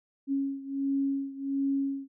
sine beating tone pair, 274.6 / 276 Hz, C#4 / C#4, -16 / -7 cents, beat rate 1.4 Hz, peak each -29 / -32 dBFS, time 0.27-2.08 s, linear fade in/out 50 ms, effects none

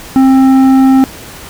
triangle tone with tanh clipping, 265.1 Hz, C4, 23 cents sharp, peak -5 dBFS, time 0.16-1.04 s, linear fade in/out 0 ms, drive 14 dB, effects pink hiss -30 dBFS RMS until 1.49 s

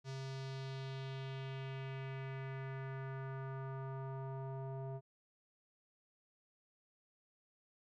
square tone with low-pass filter sweep, 133.9 Hz, C3, 40 cents sharp, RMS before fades -44 dBFS, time 0.04-5.01 s, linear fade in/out 50 ms, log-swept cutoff 5600 to 730 Hz, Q 2, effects none

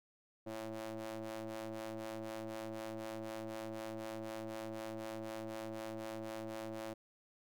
sawtooth ring-modulated tone, 110 Hz, A2, in tune, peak -35 dBFS, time 0.46-6.94 s, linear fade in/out 10 ms, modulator 442 Hz, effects none

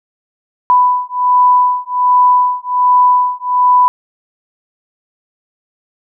sine beating tone pair, 993 / 994.3 Hz, B5 / B5, +9 / +11 cents, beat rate 1.3 Hz, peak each -11 dBFS, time 0.7-3.88 s, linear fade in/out 0 ms, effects none

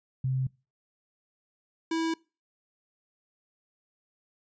sine / square tone pair in turn, 130.81 / 326.5 Hz, C3 / E4, 0 / -17 cents, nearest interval octave + major third, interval 1583 cents, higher second, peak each -25 / -27 dBFS, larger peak first, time 0.24-0.47 / 1.91-2.14 s, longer neither, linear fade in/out 5 ms, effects noise-tail reverb RT60 0.3 s tail -24 dB re dry + resampled to 16000 Hz

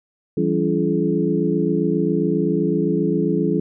sine tone cluster, 165.4 / 193 / 280.5 / 340 / 426.9 Hz, E3 / G3 / C#4 / F4 / G#4, +6 / -27 / +21 / -46 / +48 cents, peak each -23 dBFS, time 0.37-3.6 s, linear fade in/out 5 ms, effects none

